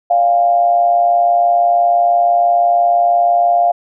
sine tone with amplitude modulation, 698.5 Hz, F5, in tune, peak -6 dBFS, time 0.1-3.72 s, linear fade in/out 10 ms, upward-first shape sine, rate 120 Hz, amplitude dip 60%, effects none

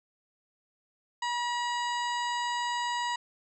harmonic tone with a mistuned harmonic, 965 Hz, B5, 40 cents flat, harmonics 1 / 2 / 3 / 4 / 5 / 7 / 8, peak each -30 / -36 / -40 / -42 / -44 / -47 / -48 dBFS, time 1.22-3.16 s, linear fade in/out 5 ms, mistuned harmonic 2, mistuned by -16 cents, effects none

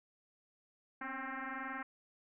sine tone with frequency modulation, 254.3 Hz, C4, 49 cents flat, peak -39 dBFS, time 1.01-1.83 s, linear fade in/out 5 ms, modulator 265 Hz, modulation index 6.9, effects none

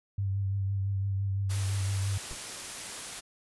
sine tone with vibrato, 98 Hz, G2, in tune, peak -27 dBFS, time 0.18-2.18 s, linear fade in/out 5 ms, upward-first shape triangle, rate 5.9 Hz, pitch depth 33 cents each way
white noise, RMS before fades -39 dBFS, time 1.49-3.21 s, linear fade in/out 20 ms
brown noise with exponential decay, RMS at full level -36 dBFS, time 2.31-2.41 s, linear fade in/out 1 ms, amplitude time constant 21 ms
effects resampled to 24000 Hz

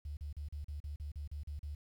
sine tone bursts, 73.42 Hz, D2, in tune, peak -39 dBFS, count 11, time 0.05-1.75 s, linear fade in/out 5 ms, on 120 ms, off 38 ms, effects 11-bit

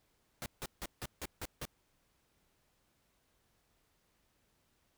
pink noise bursts, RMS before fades -41 dBFS, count 7, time 0.42-1.653 s, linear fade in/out 0 ms, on 39 ms, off 160 ms, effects pink hiss -75 dBFS RMS until 4.97 s

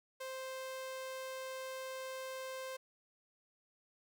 sawtooth tone, 523.3 Hz, C5, in tune, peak -38 dBFS, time 0.2-2.77 s, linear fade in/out 10 ms, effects none

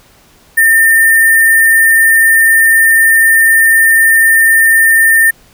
sine tone with sample-and-hold, 1808 Hz, A6, 47 cents sharp, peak -4 dBFS, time 0.57-5.31 s, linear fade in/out 10 ms, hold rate 11025 Hz, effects pink hiss -45 dBFS RMS until 5.53 s

